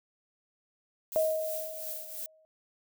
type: noise with tremolo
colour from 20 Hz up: violet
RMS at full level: -37 dBFS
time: 1.12-2.26 s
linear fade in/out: 0 ms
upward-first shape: triangle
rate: 2.9 Hz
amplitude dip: 65%
type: tone with exponential decay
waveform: sine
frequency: 631 Hz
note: D#5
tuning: 24 cents sharp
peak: -22 dBFS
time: 1.16-2.45 s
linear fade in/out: 0 ms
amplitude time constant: 280 ms
effects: none